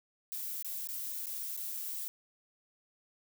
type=noise with dropouts; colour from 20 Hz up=violet; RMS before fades=-39 dBFS; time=0.32-2.08 s; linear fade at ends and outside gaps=0 ms; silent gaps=0.625-0.646 / 0.872-0.888 / 1.259-1.268 / 1.566-1.574 s; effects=none